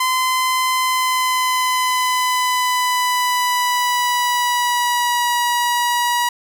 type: tone with pitch glide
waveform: sawtooth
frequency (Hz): 1027 to 963.8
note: C6 to B5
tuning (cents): -33 to -43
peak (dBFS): -12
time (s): 0-6.29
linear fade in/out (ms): 5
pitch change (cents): -110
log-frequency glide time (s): 0.78-5.35
effects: none